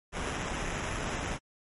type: noise with sample-and-hold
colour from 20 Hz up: pink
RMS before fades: -34 dBFS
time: 0.12-1.39 s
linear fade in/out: 50 ms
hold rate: 4410 Hz
effects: MP3 48 kbps